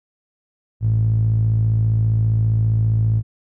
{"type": "tone with band-pass filter", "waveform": "sawtooth", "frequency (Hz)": 55, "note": "A1", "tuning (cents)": 0, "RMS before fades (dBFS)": -17, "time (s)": [0.8, 3.23], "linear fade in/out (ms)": 50, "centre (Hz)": 110, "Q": 6.3, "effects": []}